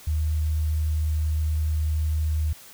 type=tone; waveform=sine; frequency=77.4 Hz; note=D#2; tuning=9 cents flat; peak=-21 dBFS; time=0.07-2.53 s; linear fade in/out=5 ms; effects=white hiss -47 dBFS RMS until 2.73 s